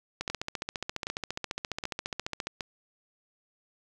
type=two click trains; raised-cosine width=0.2 ms; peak=-15 / -16 dBFS; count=34 / 4; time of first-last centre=0.21-2.47 / 0.3-2.608 s; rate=14.6 / 1.3 Hz; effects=none